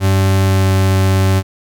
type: tone with pitch glide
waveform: 40% pulse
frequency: 96.3 to 95.58 Hz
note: G2 to G2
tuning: -30 to -43 cents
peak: -9 dBFS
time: 0-1.43 s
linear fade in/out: 50 ms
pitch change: -13 cents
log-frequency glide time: 0.41-0.67 s
effects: none